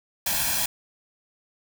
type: noise with comb filter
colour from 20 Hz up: white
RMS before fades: -25 dBFS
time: 0.26-0.66 s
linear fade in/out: 5 ms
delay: 1.2 ms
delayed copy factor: +0.95
effects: none